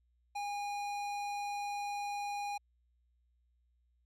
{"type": "tone with tanh clipping", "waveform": "sine", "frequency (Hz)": 816, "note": "G#5", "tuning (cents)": -31, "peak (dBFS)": -38, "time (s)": [0.35, 2.58], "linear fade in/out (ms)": 10, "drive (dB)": 18, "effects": ["added 60 Hz sine -70 dBFS peak until 4.05 s"]}